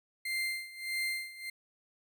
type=tone with tremolo; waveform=35% pulse; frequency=2093 Hz; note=C7; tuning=in tune; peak=-29 dBFS; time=0.25-1.5 s; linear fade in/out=5 ms; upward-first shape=sine; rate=1.6 Hz; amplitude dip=85%; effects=none